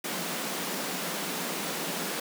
pink high-pass noise, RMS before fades -33 dBFS, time 0.04-2.2 s, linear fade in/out 5 ms, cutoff 160 Hz, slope 96 dB/octave, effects none

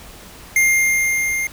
square tone with level ramp, 2114 Hz, C7, 17 cents sharp, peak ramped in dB -12 to -20 dBFS, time 0.56-1.47 s, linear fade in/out 2 ms, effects added 50 Hz sine -46 dBFS peak until 1.52 s + pink hiss -40 dBFS RMS until 1.52 s

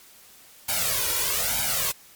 white noise with flanger, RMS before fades -25 dBFS, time 0.68-1.92 s, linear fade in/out 10 ms, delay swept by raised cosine 1.3 to 2.11 ms, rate 1.1 Hz, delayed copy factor +0.9, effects white hiss -51 dBFS RMS until 2.15 s + MP3 96 kbps

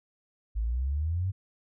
sine exponential sweep, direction up, 51.91 to 98.3 Hz, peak -26 dBFS, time 0.55-1.32 s, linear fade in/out 20 ms, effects none

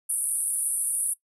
pink band-pass noise, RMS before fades -27 dBFS, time 0.09-1.14 s, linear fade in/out 10 ms, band 9200 to 11000 Hz, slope 96 dB/octave, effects noise-tail reverb RT60 0.1 s tail -19 dB re dry

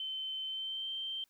sine tone with pitch glide, 3077 to 3133 Hz, G7 to G7, -33 to -2 cents, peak -36 dBFS, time 0-1.24 s, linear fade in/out 2 ms, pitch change +31 cents, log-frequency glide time 0.46-0.89 s, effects white hiss -74 dBFS RMS until 1.29 s

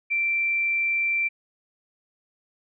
sine tone, 2349 Hz, D7, in tune, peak -21 dBFS, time 0.1-1.29 s, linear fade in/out 20 ms, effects none

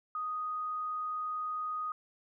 sine tone, 1244.5 Hz, D#6, in tune, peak -33 dBFS, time 0.15-1.92 s, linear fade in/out 2 ms, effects none

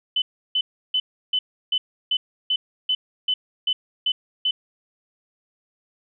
sine tone bursts, 3020 Hz, F#7, 35 cents sharp, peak -18 dBFS, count 12, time 0.16-4.51 s, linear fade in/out 5 ms, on 60 ms, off 330 ms, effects none

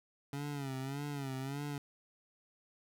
25% pulse tone with vibrato, 138.59 Hz, C#3, in tune, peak -34 dBFS, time 0.33-1.78 s, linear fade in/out 2 ms, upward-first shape sine, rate 1.7 Hz, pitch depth 91 cents each way, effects none

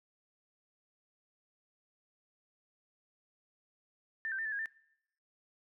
sine tone with pitch steps, 1785 / 1562 / 1798 / 1742 / 1639 / 1785 Hz, A6 / G6 / A6 / A6 / G#6 / A6, +24 / -7 / +37 / -18 / -23 / +24 cents, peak -34 dBFS, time 4.25-4.658 s, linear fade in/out 0 ms, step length 68 ms, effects noise-tail reverb RT60 0.8 s tail -24 dB re dry

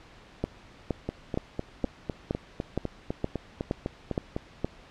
two click trains, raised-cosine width 2 ms, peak -16 / -13 dBFS, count 14 / 10, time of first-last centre 1.09-4.365 / 0.44-4.646 s, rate 3.97 / 2.14 Hz, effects pink hiss -52 dBFS RMS until 4.9 s + low-pass 4000 Hz 12 dB/octave

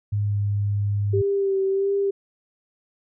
sine tone with pitch glide, 103.1 to 101.97 Hz, G#2 to G#2, -12 to -31 cents, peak -20 dBFS, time 0.12-1.22 s, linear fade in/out 10 ms, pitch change -19 cents, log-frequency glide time 0.25-0.38 s
sine tone with vibrato, 392 Hz, G4, in tune, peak -19 dBFS, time 1.13-2.11 s, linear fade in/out 10 ms, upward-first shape sine, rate 1.5 Hz, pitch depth 29 cents each way
effects none

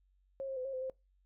sine tone with pitch steps, 541 / 534 / 509 / 540 / 515 / 524 Hz, C#5 / C5 / C5 / C#5 / C5 / C5, -42 / +35 / -48 / -45 / -28 / +2 cents, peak -36 dBFS, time 0.4-0.898 s, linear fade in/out 0 ms, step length 83 ms, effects noise-tail reverb RT60 0.2 s tail -22 dB re dry + added 47 Hz sine -68 dBFS peak until 1.25 s

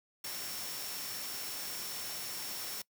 sine tone in noise, 5450 Hz, F8, 43 cents flat, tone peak -45 dBFS, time 0.24-2.82 s, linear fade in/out 5 ms, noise white, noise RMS -41 dBFS, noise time 0.24-2.82 s, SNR -7 dB, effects noise-tail reverb RT60 0.1 s tail -22 dB re dry + high-pass 100 Hz 12 dB/octave

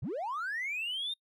triangle linear sweep, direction up, 82.9 to 3704 Hz, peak -30 dBFS, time 0.02-1.14 s, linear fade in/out 10 ms, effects noise-tail reverb RT60 0.1 s tail -25 dB re dry + tanh soft clip ceiling -29 dBFS

